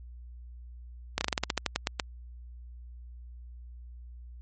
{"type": "slowing click train", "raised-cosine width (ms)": 0.2, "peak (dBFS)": -9, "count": 13, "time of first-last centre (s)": [1.18, 1.998], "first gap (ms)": 30, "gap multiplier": 1.14, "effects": ["added 60 Hz sine -43 dBFS peak until 4.41 s", "MP3 32 kbps"]}